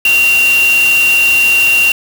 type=tone in noise; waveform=sine; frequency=2761 Hz; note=F7; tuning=20 cents flat; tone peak=-7 dBFS; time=0.05-1.92 s; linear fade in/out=2 ms; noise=white; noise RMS=-20 dBFS; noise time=0.05-1.92 s; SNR=+10 dB; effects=none